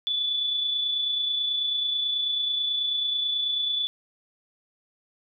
sine tone with amplitude modulation, 3463 Hz, A7, 28 cents flat, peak -22 dBFS, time 0.07-3.87 s, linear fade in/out 0 ms, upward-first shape sine, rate 29.2 Hz, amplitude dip 35%, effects none

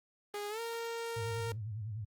sawtooth tone with pitch glide, 411.9 to 462.3 Hz, G#4 to A#4, -14 to -14 cents, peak -33 dBFS, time 0.34-1.52 s, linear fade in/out 2 ms, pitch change +200 cents, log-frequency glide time 0.49-0.6 s
sine tone with vibrato, 107.6 Hz, A2, 38 cents flat, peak -37 dBFS, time 1.16-2.05 s, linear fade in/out 10 ms, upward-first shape sine, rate 10 Hz, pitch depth 130 cents each way
effects Opus 24 kbps

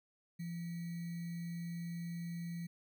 sine tone with sample-and-hold, 170.2 Hz, F3, 44 cents flat, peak -39 dBFS, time 0.39-2.67 s, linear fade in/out 10 ms, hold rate 2100 Hz, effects none

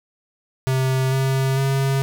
square tone with pitch steps, 131.4 / 133.62 / 135.88 Hz, C3 / C3 / C#3, +8 / +37 / -34 cents, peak -18 dBFS, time 0.67-2.02 s, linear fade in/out 0 ms, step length 450 ms, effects none

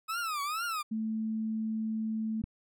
40% pulse tone with vibrato, 1264 Hz, D#6, 27 cents sharp, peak -31 dBFS, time 0.08-0.83 s, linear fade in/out 20 ms, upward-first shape triangle, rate 2.2 Hz, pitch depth 220 cents each way
sine tone, 220 Hz, A3, in tune, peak -30 dBFS, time 0.91-2.42 s, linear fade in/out 10 ms
click, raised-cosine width 5 ms, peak -24 dBFS, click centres 2.44 s
effects none

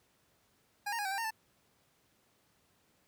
25% pulse tone with pitch steps, 818 / 925 / 825 / 769 / 791 / 916 / 883 Hz, G#5 / A#5 / G#5 / G5 / G5 / A#5 / A5, -26 / -14 / -12 / -33 / +15 / -31 / +6 cents, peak -30 dBFS, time 0.86-1.308 s, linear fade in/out 10 ms, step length 64 ms, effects pink hiss -71 dBFS RMS until 3.07 s + high-pass 80 Hz 12 dB/octave

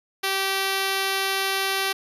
5% pulse tone, 387.6 Hz, G4, 20 cents flat, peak -11 dBFS, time 0.23-1.93 s, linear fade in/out 10 ms, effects resampled to 32000 Hz

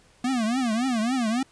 square tone with vibrato, 239.2 Hz, A#3, 45 cents sharp, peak -23 dBFS, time 0.24-1.43 s, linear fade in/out 5 ms, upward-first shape triangle, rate 3.6 Hz, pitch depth 220 cents each way, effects pink hiss -58 dBFS RMS until 1.51 s + resampled to 22050 Hz

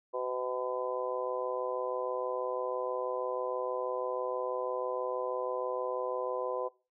harmonic tone, 126.2 Hz, B2, 38 cents sharp, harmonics 3 / 4 / 5 / 6 / 7 / 8, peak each -39 / -34 / -40 / -46 / -48 / -39 dBFS, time 0.13-6.69 s, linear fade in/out 20 ms, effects noise-tail reverb RT60 0.3 s tail -20 dB re dry

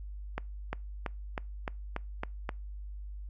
accelerating click train, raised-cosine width 0.5 ms, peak -18 dBFS, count 8, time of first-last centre 0.38-2.492 s, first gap 350 ms, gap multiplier 0.95, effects noise-tail reverb RT60 0.3 s tail -26 dB re dry + added 50 Hz sine -39 dBFS peak until 3.29 s

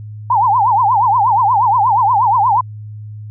sine tone with vibrato, 903 Hz, A5, 45 cents sharp, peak -9 dBFS, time 0.3-2.61 s, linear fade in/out 5 ms, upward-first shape triangle, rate 8.4 Hz, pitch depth 270 cents each way, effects added 106 Hz sine -27 dBFS peak until 3.3 s

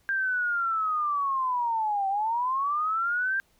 sine linear two-way sweep, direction down then up, 1598 to 768 to 1598 Hz, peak -24 dBFS, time 0.09-3.4 s, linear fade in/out 0 ms, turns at 2.08 s, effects pink hiss -66 dBFS RMS until 3.59 s

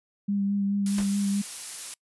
sine tone with vibrato, 200 Hz, G3, 35 cents sharp, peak -23 dBFS, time 0.28-1.42 s, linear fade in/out 10 ms, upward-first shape sine, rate 4.7 Hz, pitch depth 18 cents each way
blue noise, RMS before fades -34 dBFS, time 0.86-1.94 s, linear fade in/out 2 ms
pink noise with exponential decay, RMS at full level -32 dBFS, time 0.98-1.15 s, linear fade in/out 2 ms, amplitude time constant 35 ms
effects noise-tail reverb RT60 0.1 s tail -26 dB re dry + resampled to 24000 Hz

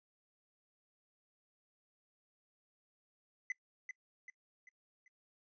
triangle tone with echo, 2018 Hz, B6, 37 cents sharp, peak -33 dBFS, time 3.5-3.52 s, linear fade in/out 2 ms, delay 390 ms, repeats 4, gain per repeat -7 dB, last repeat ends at 5.08 s, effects noise-tail reverb RT60 0.1 s tail -24 dB re dry + resampled to 16000 Hz

